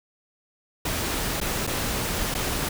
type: noise with dropouts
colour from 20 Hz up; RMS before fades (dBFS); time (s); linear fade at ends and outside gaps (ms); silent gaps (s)
pink; -27; 0.85-2.69; 5; 1.403-1.412 / 1.668-1.673 / 2.342-2.349
effects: none